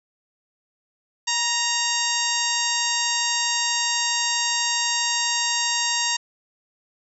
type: harmonic tone with a mistuned harmonic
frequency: 932.3 Hz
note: A#5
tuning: in tune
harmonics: 1 / 2 / 3 / 4 / 5 / 6 / 7 / 8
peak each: -29 / -29 / -29 / -29 / -29 / -29 / -29 / -29 dBFS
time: 1.27-6.17 s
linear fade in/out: 10 ms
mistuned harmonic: 1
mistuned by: +33 cents
effects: none